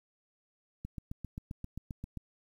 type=click train; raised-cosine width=5 ms; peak=-27 dBFS; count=11; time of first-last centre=0.85-2.173 s; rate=7.56 Hz; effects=10-bit